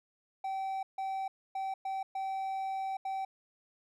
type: tone bursts at uneven times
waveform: triangle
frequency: 771 Hz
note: G5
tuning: 29 cents flat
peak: -31 dBFS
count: 6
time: 0.44-0.83 / 0.98-1.28 / 1.55-1.74 / 1.85-2.03 / 2.15-2.97 / 3.05-3.25 s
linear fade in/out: 5 ms
effects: none

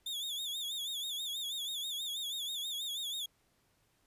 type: tone with vibrato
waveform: 40% pulse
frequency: 3520 Hz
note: A7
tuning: in tune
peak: -35 dBFS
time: 0.06-3.26 s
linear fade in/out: 5 ms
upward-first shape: sine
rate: 6.2 Hz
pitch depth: 110 cents each way
effects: pink hiss -73 dBFS RMS until 4.06 s + resampled to 32000 Hz

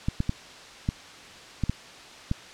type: clicks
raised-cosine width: 5 ms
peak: -12 dBFS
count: 7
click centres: 0.085 / 0.204 / 0.294 / 0.889 / 1.637 / 1.696 / 2.314 s
effects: white hiss -45 dBFS RMS until 2.53 s + low-pass 5000 Hz 12 dB/octave

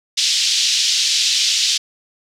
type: band-pass noise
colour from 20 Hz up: pink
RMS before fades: -17 dBFS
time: 0.17-1.78 s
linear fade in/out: 10 ms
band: 3300 to 6100 Hz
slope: 24 dB/octave
effects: none

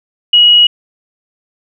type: tone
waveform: sine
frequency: 2905 Hz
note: F#7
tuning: 32 cents flat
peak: -3 dBFS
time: 0.33-0.67 s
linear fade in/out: 5 ms
effects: none

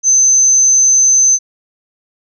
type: tone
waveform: sine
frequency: 6170 Hz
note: G8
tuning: 28 cents flat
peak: -6 dBFS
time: 0.03-1.39 s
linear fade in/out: 50 ms
effects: none

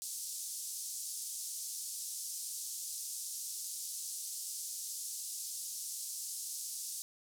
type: band-pass noise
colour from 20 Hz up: white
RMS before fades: -42 dBFS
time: 0.02-7.02 s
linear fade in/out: 0 ms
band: 5100 to 11000 Hz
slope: 24 dB/octave
effects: none

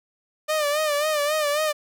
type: tone with vibrato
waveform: sawtooth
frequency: 600 Hz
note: D5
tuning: 37 cents sharp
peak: -17 dBFS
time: 0.48-1.73 s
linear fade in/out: 20 ms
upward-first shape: sine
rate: 3.7 Hz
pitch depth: 73 cents each way
effects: none

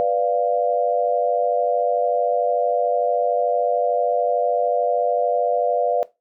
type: chord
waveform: sine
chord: B diminished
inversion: none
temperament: equal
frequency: 493.9 / 587.3 / 698.5 Hz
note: B4 / D5 / F5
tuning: 0 / 0 / 0 cents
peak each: -21 dBFS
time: 0-6.03 s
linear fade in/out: 0 ms
effects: noise-tail reverb RT60 0.2 s tail -17 dB re dry

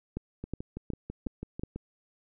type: two click trains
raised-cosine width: 3 ms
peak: -24 / -20 dBFS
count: 9 / 5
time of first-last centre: 0.44-1.76 / 0.17-1.635 s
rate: 6.06 / 2.73 Hz
effects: none

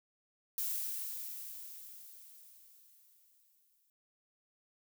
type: noise with exponential decay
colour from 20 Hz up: violet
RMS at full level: -35 dBFS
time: 0.58-3.9 s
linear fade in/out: 1 ms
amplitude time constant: 720 ms
effects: none

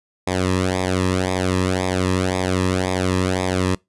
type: tone with flanger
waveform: sawtooth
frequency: 92.5 Hz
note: F#2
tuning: in tune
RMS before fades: -20 dBFS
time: 0.27-3.75 s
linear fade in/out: 5 ms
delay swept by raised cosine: 0.68 to 1.38 ms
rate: 1.9 Hz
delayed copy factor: -0.9
effects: noise-tail reverb RT60 0.2 s tail -25 dB re dry + resampled to 24000 Hz

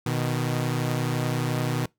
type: tone pair together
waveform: sawtooth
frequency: 123.47 / 155.07 Hz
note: B2 / D#3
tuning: 0 / -6 cents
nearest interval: major third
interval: 394 cents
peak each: -22 / -24 dBFS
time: 0.06-1.86 s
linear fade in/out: 5 ms
effects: noise-tail reverb RT60 0.2 s tail -25 dB re dry

